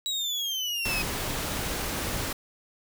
35% pulse exponential sweep, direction down, 3900 to 2515 Hz, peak -26 dBFS, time 0.06-1.02 s, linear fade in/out 0 ms
pink noise, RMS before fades -31 dBFS, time 0.85-2.33 s, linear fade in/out 5 ms
effects none

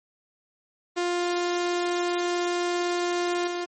sawtooth tone with level steps, 351.3 Hz, F4, 10 cents sharp, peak -20 / -24 dBFS, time 0.96-3.66 s, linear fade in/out 20 ms, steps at 3.47 s, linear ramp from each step 5 ms, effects MP3 32 kbps

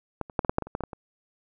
clicks, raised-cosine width 1 ms, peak -15 / -27 / -8 / -14 / -7 / -8 / -17 / -28 / -15 / -17 / -17 / -24 dBFS, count 12, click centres 0.213 / 0.298 / 0.392 / 0.448 / 0.495 / 0.584 / 0.623 / 0.67 / 0.751 / 0.807 / 0.837 / 0.932 s, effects none

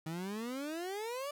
30% pulse exponential sweep, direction up, 155.56 to 592 Hz, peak -35 dBFS, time 0.06-1.31 s, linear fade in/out 5 ms, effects none

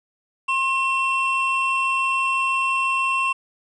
triangle tone pair together, 1064.1 / 2707 Hz, C6 / E7, +29 / +45 cents, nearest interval octave + major third, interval 1616 cents, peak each -20 dBFS, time 0.48-3.33 s, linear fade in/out 10 ms, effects resampled to 22050 Hz + 9-bit

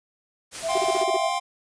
white noise, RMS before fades -34 dBFS, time 0.51-1.06 s, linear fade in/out 50 ms
sine tone with tremolo, 659.3 Hz, E5, in tune, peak -22 dBFS, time 0.62-1.31 s, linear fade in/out 50 ms, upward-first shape sine, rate 8.2 Hz, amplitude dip 50%
square chord, F suspended second, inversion none, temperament equal with one note detuned, 706.6 / 784 / 1046.5 Hz, F5 / G5 / C6, +20 / 0 / 0 cents, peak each -29 dBFS, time 0.68-1.4 s, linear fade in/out 20 ms
triangle tone bursts, 380 Hz, F#4, 46 cents sharp, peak -22 dBFS, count 7, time 0.75-1.169 s, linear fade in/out 5 ms, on 29 ms, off 36 ms
effects resampled to 22050 Hz

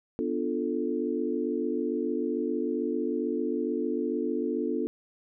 sine chord, B half-diminished seventh, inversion none, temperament equal, 246.9 / 293.7 / 349.2 / 440 Hz, B3 / D4 / F4 / A4, 0 / 0 / 0 / 0 cents, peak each -32 dBFS, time 0.19-4.87 s, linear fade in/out 0 ms, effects none

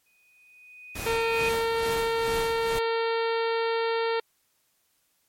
sine tone with exponential growth, 2489 Hz, D#7, in tune, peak -25 dBFS, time 0.06-1.49 s, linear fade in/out 5 ms, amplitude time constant 310 ms
pink noise with tremolo, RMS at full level -34 dBFS, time 0.95-2.79 s, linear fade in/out 5 ms, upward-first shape sine, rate 2.3 Hz, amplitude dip 70%
harmonic tone, 456.8 Hz, A#4, 35 cents flat, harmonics 1 / 2 / 3 / 4 / 5 / 6 / 7 / 8 / 9 / 10, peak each -25 / -31 / -35 / -37 / -39 / -41 / -42 / -43 / -44 / -45 dBFS, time 1.06-4.2 s, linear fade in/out 5 ms
effects white hiss -70 dBFS RMS until 5.28 s + MP3 64 kbps

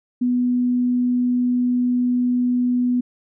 sine tone, 246.9 Hz, B3, in tune, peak -16 dBFS, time 0.21-3.01 s, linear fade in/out 10 ms, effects none

